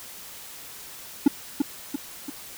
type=tone with echo; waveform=triangle; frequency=284.5 Hz; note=C#4; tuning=45 cents sharp; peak=-9 dBFS; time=1.26-1.28 s; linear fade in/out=5 ms; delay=340 ms; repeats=3; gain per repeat=-6 dB; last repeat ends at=2.3 s; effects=white hiss -42 dBFS RMS until 2.57 s